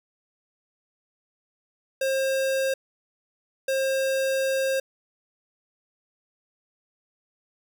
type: tone bursts at uneven times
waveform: square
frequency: 534 Hz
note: C5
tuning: 35 cents sharp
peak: -23 dBFS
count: 2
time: 2.01-2.74 / 3.68-4.8 s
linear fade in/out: 5 ms
effects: none